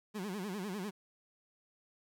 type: tone with vibrato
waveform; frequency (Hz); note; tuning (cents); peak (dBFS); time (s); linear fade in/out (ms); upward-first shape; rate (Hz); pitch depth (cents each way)
30% pulse; 196; G3; 0; -35; 0.14-0.91; 20; sine; 10; 170
effects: 12-bit